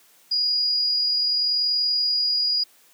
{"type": "tone with amplitude modulation", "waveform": "sine", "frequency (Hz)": 4885, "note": "D#8", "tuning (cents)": -33, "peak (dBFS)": -18, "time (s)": [0.31, 2.64], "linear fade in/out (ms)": 10, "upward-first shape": "sine", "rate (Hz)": 40.7, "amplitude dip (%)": 25, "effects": ["white hiss -56 dBFS RMS until 2.93 s", "high-pass 200 Hz 12 dB/octave"]}